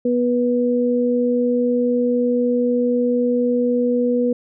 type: tone pair together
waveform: sine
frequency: 244.5 / 488.4 Hz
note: B3 / B4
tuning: -17 / -19 cents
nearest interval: octave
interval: 1198 cents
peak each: -18 dBFS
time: 0.05-4.33 s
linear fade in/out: 5 ms
effects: none